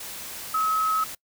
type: tone in noise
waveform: sine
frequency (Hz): 1284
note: E6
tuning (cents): -46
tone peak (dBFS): -21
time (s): 0.54-1.04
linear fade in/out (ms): 5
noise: white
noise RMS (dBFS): -37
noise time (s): 0-1.15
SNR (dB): +13
effects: noise-tail reverb RT60 0.1 s tail -23 dB re dry